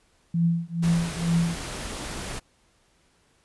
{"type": "tone with tremolo", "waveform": "sine", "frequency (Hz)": 168.5, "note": "E3", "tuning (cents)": 38, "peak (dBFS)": -17, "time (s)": [0.34, 1.55], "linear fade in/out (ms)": 5, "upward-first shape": "triangle", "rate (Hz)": 2.2, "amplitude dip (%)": 100}
{"type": "noise", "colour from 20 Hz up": "pink", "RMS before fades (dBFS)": -34, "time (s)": [0.82, 2.4], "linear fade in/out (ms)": 20}
{"effects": ["pink hiss -64 dBFS RMS until 3.44 s", "resampled to 24000 Hz"]}